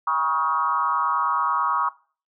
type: tone with frequency modulation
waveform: sine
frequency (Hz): 1108.7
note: C#6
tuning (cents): 0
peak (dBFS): -19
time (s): 0.07-1.89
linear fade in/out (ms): 5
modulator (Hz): 149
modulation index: 1.3
effects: noise-tail reverb RT60 0.4 s tail -20 dB re dry